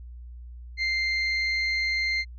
35% pulse tone, 2093 Hz, C7, in tune, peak -22 dBFS, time 0.77-2.25 s, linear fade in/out 50 ms, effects added 60 Hz sine -39 dBFS peak until 2.38 s + resampled to 16000 Hz

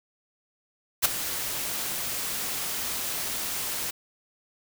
white noise with ADSR envelope, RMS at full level -17 dBFS, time 1.02-3.91 s, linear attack 31 ms, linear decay 10 ms, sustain -14 dB, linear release 11 ms, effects none

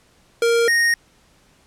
square tone pair in turn, 466.2 / 1859.6 Hz, A#4 / A#6, 0 / -5 cents, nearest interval 2 octaves, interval 2395 cents, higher second, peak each -15 / -15 dBFS, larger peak neither, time 0.42-0.68 / 0.68-0.94 s, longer neither, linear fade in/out 2 ms, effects pink hiss -56 dBFS RMS until 1.66 s + low-pass 10000 Hz 12 dB/octave

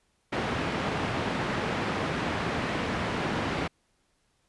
pink band-pass noise, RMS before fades -30 dBFS, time 0.32-3.68 s, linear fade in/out 10 ms, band 110 to 2500 Hz, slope 12 dB/octave, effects pink hiss -71 dBFS RMS until 4.48 s + resampled to 24000 Hz

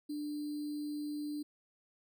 sine tone with sample-and-hold, 296.5 Hz, D4, 17 cents sharp, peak -36 dBFS, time 0.09-1.43 s, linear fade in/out 10 ms, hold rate 4410 Hz, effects none

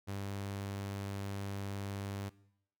sawtooth tone, 99.3 Hz, G2, 23 cents sharp, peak -34 dBFS, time 0.07-2.3 s, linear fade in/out 20 ms, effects noise-tail reverb RT60 0.8 s tail -21 dB re dry

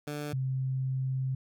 15% pulse / sine tone pair in turn, 147.6 / 131.5 Hz, D3 / C3, +9 / +9 cents, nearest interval major second, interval 200 cents, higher first, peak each -28 dBFS, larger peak neither, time 0.07-0.33 / 0.33-1.35 s, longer second, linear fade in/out 5 ms, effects none

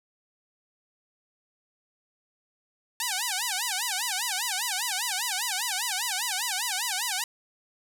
5% pulse tone with vibrato, 856 Hz, A5, 48 cents flat, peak -15 dBFS, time 3-7.24 s, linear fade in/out 2 ms, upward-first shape sine, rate 5 Hz, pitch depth 270 cents each way, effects none

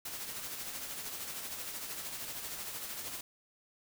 white noise with tremolo, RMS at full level -40 dBFS, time 0.05-3.21 s, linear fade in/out 5 ms, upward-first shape sine, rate 13 Hz, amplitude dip 40%, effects none

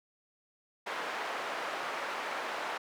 white band-pass noise, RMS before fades -37 dBFS, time 0.86-2.78 s, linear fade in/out 10 ms, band 510 to 1500 Hz, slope 12 dB/octave, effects none

